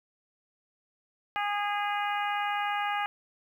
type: harmonic tone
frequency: 410.5 Hz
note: G#4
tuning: 20 cents flat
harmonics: 2 / 3 / 4 / 5 / 6 / 7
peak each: -30 / -34 / -36 / -38 / -40 / -41 dBFS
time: 1.36-3.06 s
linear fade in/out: 0 ms
effects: 10-bit